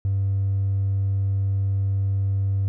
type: tone with hard clipping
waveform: sine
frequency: 98 Hz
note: G2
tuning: in tune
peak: -20 dBFS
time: 0.05-2.68 s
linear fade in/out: 0 ms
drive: 1 dB
effects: none